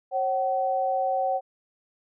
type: tone pair together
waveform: sine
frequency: 541.4 / 758 Hz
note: C#5 / F#5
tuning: -41 / +42 cents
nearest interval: tritone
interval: 583 cents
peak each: -27 / -24 dBFS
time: 0.11-1.41 s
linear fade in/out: 50 ms
effects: none